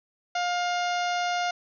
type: harmonic tone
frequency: 708 Hz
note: F5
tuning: 23 cents sharp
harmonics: 1 / 2 / 3 / 4 / 5 / 6 / 7 / 8 / 9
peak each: -26 / -32 / -36 / -38 / -40 / -42 / -43 / -44 / -45 dBFS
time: 0.35-1.51 s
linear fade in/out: 5 ms
effects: none